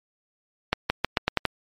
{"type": "accelerating click train", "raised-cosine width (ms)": 0.3, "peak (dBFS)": -4, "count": 7, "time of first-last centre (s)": [0.73, 1.453], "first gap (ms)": 170, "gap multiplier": 0.86, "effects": ["MP3 64 kbps"]}